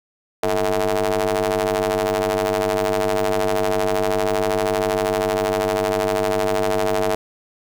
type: ring-modulated tone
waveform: sawtooth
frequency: 99.7 Hz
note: G2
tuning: 30 cents sharp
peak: -11 dBFS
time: 0.43-7.15 s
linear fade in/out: 0 ms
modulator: 542 Hz
effects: 8-bit